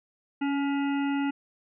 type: harmonic tone with a mistuned harmonic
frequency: 282.2 Hz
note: C#4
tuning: 31 cents sharp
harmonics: 1 / 3 / 5 / 7 / 9 / 10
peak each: -25 / -35 / -39 / -42 / -44 / -45 dBFS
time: 0.41-1.31 s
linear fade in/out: 10 ms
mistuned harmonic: 1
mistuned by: -17 cents
effects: none